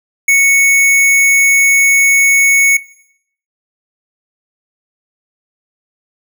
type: tone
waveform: square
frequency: 2215 Hz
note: C#7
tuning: 2 cents flat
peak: -7 dBFS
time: 0.28-2.77 s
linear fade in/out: 5 ms
effects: noise-tail reverb RT60 0.7 s tail -19 dB re dry